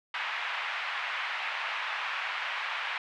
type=band-pass noise; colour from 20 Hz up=white; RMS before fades=-34 dBFS; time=0.14-2.98 s; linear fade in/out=2 ms; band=830 to 2700 Hz; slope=24 dB/octave; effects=none